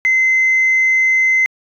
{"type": "tone", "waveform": "sine", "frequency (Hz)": 2060, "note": "C7", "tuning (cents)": -28, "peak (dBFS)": -9, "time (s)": [0.05, 1.46], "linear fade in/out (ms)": 0, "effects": ["tanh soft clip ceiling -7 dBFS"]}